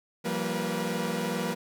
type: tone cluster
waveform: sawtooth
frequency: 170.8 / 193 / 232.2 / 484.7 Hz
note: F3 / G3 / A#3 / B4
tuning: -38 / -27 / -7 / -32 cents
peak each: -30 dBFS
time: 0.24-1.55 s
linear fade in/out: 20 ms
effects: none